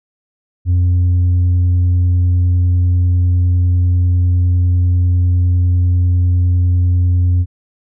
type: tone with tanh clipping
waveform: sine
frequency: 89 Hz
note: F2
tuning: 33 cents sharp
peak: -10 dBFS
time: 0.65-7.46 s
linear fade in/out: 50 ms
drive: 2 dB
effects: none